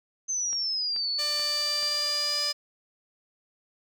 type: exponential two-way sweep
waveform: sine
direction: down then up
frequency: 6272 to 4435 to 4997 Hz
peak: -26 dBFS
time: 0.28-2.53 s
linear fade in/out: 20 ms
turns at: 1.09 s
type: click train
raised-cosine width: 0.3 ms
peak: -28 dBFS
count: 4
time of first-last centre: 0.53-1.829 s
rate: 2.31 Hz
type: tone with pitch glide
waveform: 5% pulse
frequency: 593 to 588.9 Hz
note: D5 to D5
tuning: +17 to +5 cents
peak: -20 dBFS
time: 1.18-2.53 s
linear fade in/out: 20 ms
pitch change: -12 cents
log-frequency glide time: 1.3-2.27 s
effects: none